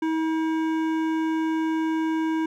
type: tone with hard clipping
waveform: sine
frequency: 320 Hz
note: D#4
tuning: 49 cents sharp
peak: -24 dBFS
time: 0.02-2.46 s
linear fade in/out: 5 ms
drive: 13 dB
effects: none